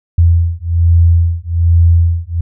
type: beating tone pair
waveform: sine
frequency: 84 / 85.2 Hz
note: E2 / F2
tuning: +33 / -42 cents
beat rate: 1.2 Hz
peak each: -10 dBFS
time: 0.18-2.41 s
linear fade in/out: 5 ms
effects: none